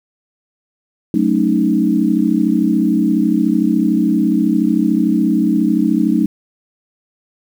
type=chord; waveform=sine; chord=D# half-diminished seventh; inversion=first; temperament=equal with one note detuned; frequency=186.93 / 220 / 277.2 / 311.1 Hz; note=F#3 / A3 / C#4 / D#4; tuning=+18 / 0 / 0 / 0 cents; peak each=-18 / -16 / -18 / -16 dBFS; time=1.14-6.26 s; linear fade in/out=2 ms; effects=7-bit